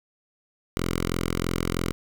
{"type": "tone with notch filter", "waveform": "5% pulse", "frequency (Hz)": 43.1, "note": "F1", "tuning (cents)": -22, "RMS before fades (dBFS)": -27, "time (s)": [0.77, 1.92], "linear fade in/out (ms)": 0, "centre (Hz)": 650, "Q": 1.6, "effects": []}